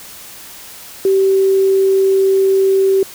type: tone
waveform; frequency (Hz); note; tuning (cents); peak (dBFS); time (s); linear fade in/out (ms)
sine; 386.1; G4; -26; -9; 1.05-3.03; 2
effects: white hiss -35 dBFS RMS until 3.14 s